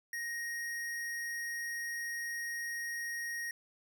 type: tone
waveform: square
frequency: 1873 Hz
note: A#6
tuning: 8 cents sharp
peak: -37 dBFS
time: 0.13-3.51 s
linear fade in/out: 2 ms
effects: none